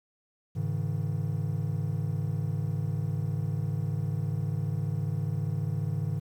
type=chord; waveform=triangle; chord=Ab suspended fourth; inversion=none; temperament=equal with one note detuned; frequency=103.83 / 138.59 / 158.65 Hz; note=Ab2 / Db3 / Eb3; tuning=0 / 0 / +34 cents; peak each=-30 dBFS; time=0.55-6.2 s; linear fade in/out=20 ms; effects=10-bit